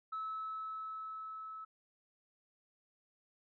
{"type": "tone with level ramp", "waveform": "sine", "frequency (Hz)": 1300, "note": "E6", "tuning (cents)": -24, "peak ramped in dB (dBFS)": [-36, -44], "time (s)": [0.12, 1.65], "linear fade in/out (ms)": 10, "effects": ["tanh soft clip ceiling -34 dBFS"]}